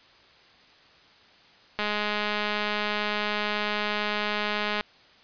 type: click train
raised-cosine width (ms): 0.3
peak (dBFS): -12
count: 632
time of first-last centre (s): 1.79-4.809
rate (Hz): 209
effects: white hiss -55 dBFS RMS until 5.23 s + resampled to 11025 Hz